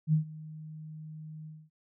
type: tone with ADSR envelope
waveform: sine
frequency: 155.56 Hz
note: D#3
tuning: in tune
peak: -20 dBFS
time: 0.07-1.7 s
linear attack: 61 ms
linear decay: 110 ms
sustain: -21 dB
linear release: 240 ms
effects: none